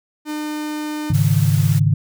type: tone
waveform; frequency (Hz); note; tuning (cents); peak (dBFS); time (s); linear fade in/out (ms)
45% pulse; 302.5; D#4; -49; -23; 0.25-1.14; 50
type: chord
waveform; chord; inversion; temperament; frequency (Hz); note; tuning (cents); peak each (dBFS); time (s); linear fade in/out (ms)
sine; Ab suspended fourth; none; equal with one note detuned; 103.83 / 137.48 / 155.56; Ab2 / Db3 / Eb3; 0 / -14 / 0; -17; 1.1-1.94; 5
type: noise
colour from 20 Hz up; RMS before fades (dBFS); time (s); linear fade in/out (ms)
white; -32; 1.13-1.8; 20
effects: none